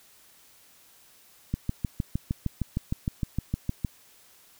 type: click train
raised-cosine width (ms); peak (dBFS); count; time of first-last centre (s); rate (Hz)
5; -14; 16; 1.54-3.848; 6.5
effects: white hiss -57 dBFS RMS until 4.59 s